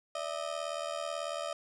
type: ring-modulated tone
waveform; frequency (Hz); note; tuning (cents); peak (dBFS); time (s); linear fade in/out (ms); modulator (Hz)
30% pulse; 622.3; D#5; 0; -29; 0.15-1.53; 2; 39.1
effects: resampled to 22050 Hz + 11-bit